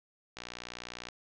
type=click train; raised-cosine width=0.2 ms; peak=-23 dBFS; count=44; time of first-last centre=0.37-1.087 s; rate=60 Hz; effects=low-pass 7000 Hz 12 dB/octave